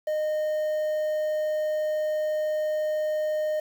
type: tone with quantisation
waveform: triangle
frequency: 614 Hz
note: D#5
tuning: 23 cents flat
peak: -22 dBFS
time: 0.07-3.6 s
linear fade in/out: 5 ms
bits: 8
effects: none